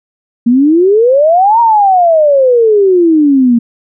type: exponential two-way sweep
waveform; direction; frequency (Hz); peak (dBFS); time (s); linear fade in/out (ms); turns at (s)
sine; up then down; 229.7 to 950 to 229.7; -4; 0.46-3.59; 10; 1.6
effects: none